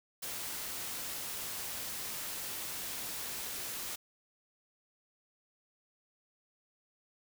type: noise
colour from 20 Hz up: white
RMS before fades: -40 dBFS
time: 0.22-3.96 s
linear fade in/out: 10 ms
effects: none